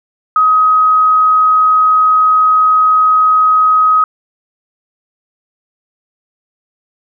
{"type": "tone", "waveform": "sine", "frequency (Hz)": 1263, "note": "D#6", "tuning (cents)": 26, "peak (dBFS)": -6, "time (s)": [0.36, 4.04], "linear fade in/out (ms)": 2, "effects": []}